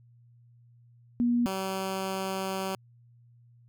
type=tone pair in turn; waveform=sine / 10% pulse; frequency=240 / 191.09 Hz; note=B3 / G3; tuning=-49 / -44 cents; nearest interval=major third; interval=395 cents; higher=first; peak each=-22 dBFS; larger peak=neither; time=1.2-1.46 / 1.46-2.75 s; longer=second; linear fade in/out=0 ms; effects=added 119 Hz sine -55 dBFS peak until 3.68 s